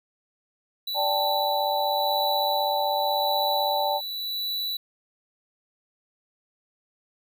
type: tone with tremolo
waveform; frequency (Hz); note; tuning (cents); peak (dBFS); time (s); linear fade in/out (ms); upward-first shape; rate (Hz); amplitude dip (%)
square; 3951; B7; 0; -27; 0.87-4.77; 5; sine; 0.88; 40
type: chord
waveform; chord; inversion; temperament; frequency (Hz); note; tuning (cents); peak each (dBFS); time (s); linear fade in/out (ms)
sine; D suspended fourth; none; equal with one note detuned; 583.6 / 784 / 880; D5 / G5 / A5; -11 / 0 / 0; -27; 0.94-4.01; 50
effects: none